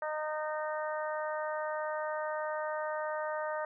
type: harmonic tone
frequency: 307.2 Hz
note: D#4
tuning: 22 cents flat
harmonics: 2 / 3 / 4 / 5 / 6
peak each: -35 / -39 / -41 / -43 / -45 dBFS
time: 0.02-3.65 s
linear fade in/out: 2 ms
effects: none